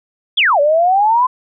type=exponential two-way sweep; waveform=sine; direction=down then up; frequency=3626 to 563 to 1035 Hz; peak=-9 dBFS; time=0.37-1.27 s; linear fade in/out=10 ms; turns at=0.6 s; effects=none